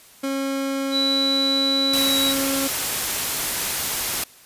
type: tone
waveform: 30% pulse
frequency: 272.2 Hz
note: C#4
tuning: 31 cents flat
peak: -20 dBFS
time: 0.23-2.68 s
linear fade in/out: 10 ms
type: tone with pitch glide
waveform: sine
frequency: 3951 to 3897 Hz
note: B7 to B7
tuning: 0 to -24 cents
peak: -19 dBFS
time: 0.91-2.35 s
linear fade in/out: 50 ms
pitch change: -24 cents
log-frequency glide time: 1.9-2.14 s
type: noise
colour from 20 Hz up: white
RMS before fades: -24 dBFS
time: 1.93-4.24 s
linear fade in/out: 5 ms
effects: white hiss -49 dBFS RMS until 4.45 s + resampled to 32000 Hz

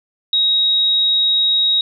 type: tone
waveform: sine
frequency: 3793 Hz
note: A#7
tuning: 29 cents sharp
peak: -12 dBFS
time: 0.33-1.81 s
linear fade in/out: 2 ms
effects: none

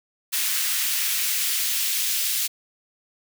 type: noise with high-pass filter sweep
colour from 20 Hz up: white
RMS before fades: -24 dBFS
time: 0.32-2.48 s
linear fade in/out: 20 ms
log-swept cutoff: 1800 to 2800 Hz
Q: 1
effects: none

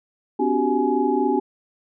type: tone cluster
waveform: sine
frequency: 254.4 / 288.7 / 368.8 / 392.9 / 841 Hz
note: C4 / D4 / F#4 / G4 / G#5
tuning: -48 / -30 / -6 / +4 / +22 cents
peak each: -24 dBFS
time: 0.39-1.4 s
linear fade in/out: 10 ms
effects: none

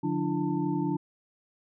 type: tone cluster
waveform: sine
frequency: 146.2 / 177.6 / 294.1 / 338.1 / 892 Hz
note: D3 / F3 / D4 / E4 / A5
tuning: -7 / +29 / +3 / +44 / +23 cents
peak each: -34 / -32 / -29 / -33 / -37 dBFS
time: 0.03-0.97 s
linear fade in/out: 10 ms
effects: none

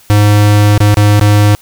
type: tone with dropouts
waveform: square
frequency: 103.83 Hz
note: G#2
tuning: in tune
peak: -5 dBFS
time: 0.1-1.55 s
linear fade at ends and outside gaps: 0 ms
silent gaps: 0.778-0.804 / 0.943-0.971 / 1.196-1.212 s
effects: white hiss -43 dBFS RMS until 1.61 s

